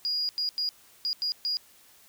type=tone bursts at uneven times; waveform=sine; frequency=4871 Hz; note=D#8; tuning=38 cents flat; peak=-25 dBFS; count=6; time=0.05-0.29 / 0.38-0.49 / 0.58-0.69 / 1.05-1.13 / 1.22-1.32 / 1.45-1.57 s; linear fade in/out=0 ms; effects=tanh soft clip ceiling -21 dBFS + white hiss -57 dBFS RMS until 2.08 s